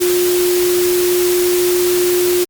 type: tone in noise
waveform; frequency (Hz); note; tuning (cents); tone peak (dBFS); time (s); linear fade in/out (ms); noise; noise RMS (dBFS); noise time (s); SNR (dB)
sine; 357.3; F4; +40; -12; 0-2.45; 20; white; -21; 0-2.45; +6
effects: Opus 48 kbps